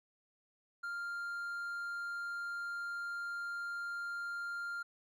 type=tone; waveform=triangle; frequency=1396.9 Hz; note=F6; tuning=in tune; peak=-36 dBFS; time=0.83-4.83 s; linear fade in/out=10 ms; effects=none